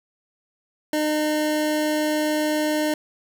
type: tone pair together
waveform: square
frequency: 304.5 / 609 Hz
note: D#4 / D#5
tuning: -37 / -37 cents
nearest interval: octave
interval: 1200 cents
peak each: -23 / -25 dBFS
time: 0.93-2.94 s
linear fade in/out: 2 ms
effects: none